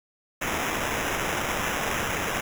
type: noise with sample-and-hold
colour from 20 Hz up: white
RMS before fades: -28 dBFS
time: 0.41-2.41 s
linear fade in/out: 10 ms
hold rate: 4410 Hz
effects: none